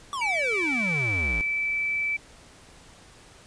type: exponential sweep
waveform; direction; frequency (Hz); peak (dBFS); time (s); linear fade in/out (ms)
square; down; 1166 to 50.2; -29; 0.13-1.41; 0
type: tone with pitch glide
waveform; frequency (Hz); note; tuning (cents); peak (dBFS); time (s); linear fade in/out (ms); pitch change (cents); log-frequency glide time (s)
sine; 2300 to 2316; D7 to D7; -37 to -25; -24; 0.21-2.17; 10; +12; 0.41-0.54
effects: pink hiss -51 dBFS RMS until 3.46 s + resampled to 22050 Hz